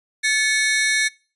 sawtooth ring-modulated tone, 1973 Hz, B6, 2 cents flat, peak -10 dBFS, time 0.23-1.09 s, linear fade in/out 20 ms, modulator 240 Hz, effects noise-tail reverb RT60 0.4 s tail -24 dB re dry + resampled to 24000 Hz

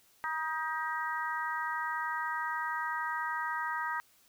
harmonic tone with a mistuned harmonic, 316.8 Hz, D#4, 31 cents sharp, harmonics 3 / 4 / 5 / 6, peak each -36 / -37 / -38 / -39 dBFS, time 0.24-4 s, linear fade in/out 0 ms, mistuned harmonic 4, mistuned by -23 cents, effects white hiss -65 dBFS RMS until 4.28 s

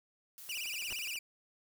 blue noise, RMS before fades -50 dBFS, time 0.38-1.14 s, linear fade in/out 0 ms
click train, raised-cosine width 0.3 ms, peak -38 dBFS, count 9, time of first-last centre 0.49-1.157 s, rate 12 Hz
sawtooth tone with vibrato, 2637 Hz, E7, in tune, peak -34 dBFS, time 0.49-1.19 s, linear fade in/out 5 ms, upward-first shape sine, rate 17 Hz, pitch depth 210 cents each way
pink noise with exponential growth, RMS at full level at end -43 dBFS, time 0.83-0.93 s, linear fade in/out 2 ms, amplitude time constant 20 ms
effects none

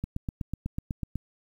click train, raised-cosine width 5 ms, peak -18 dBFS, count 10, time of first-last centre 0.04-1.157 s, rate 8.06 Hz, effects 9-bit

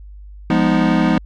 square chord, F half-diminished seventh, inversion none, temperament equal with one note detuned, 174.61 / 205.7 / 246.9 / 311.1 Hz, F3 / Ab3 / Cb4 / Eb4, 0 / -16 / 0 / 0 cents, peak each -19 dBFS, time 0.5-1.18 s, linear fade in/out 2 ms, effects added 50 Hz sine -34 dBFS peak until 1.25 s + low-pass 3000 Hz 12 dB/octave

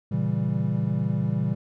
triangle chord, A# diminished seventh, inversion none, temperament equal, 116.54 / 138.59 / 164.81 / 196 Hz, A#2 / C#3 / E3 / G3, 0 / 0 / 0 / 0 cents, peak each -26 dBFS, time 0.11-1.55 s, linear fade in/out 10 ms, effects none

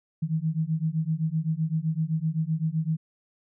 sine beating tone pair, 155.56 / 163.36 Hz, D#3 / E3, 0 / -15 cents, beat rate 7.8 Hz, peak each -27 dBFS, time 0.22-2.97 s, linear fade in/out 10 ms, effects none

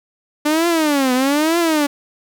sawtooth tone with vibrato, 293.7 Hz, D4, in tune, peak -10 dBFS, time 0.45-1.87 s, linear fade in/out 10 ms, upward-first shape triangle, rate 1.1 Hz, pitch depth 290 cents each way, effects none

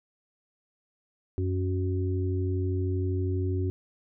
harmonic tone, 92.6 Hz, F#2, 2 cents sharp, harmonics 1 / 3 / 4, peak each -26 / -35 / -33 dBFS, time 1.38-3.7 s, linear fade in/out 0 ms, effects none

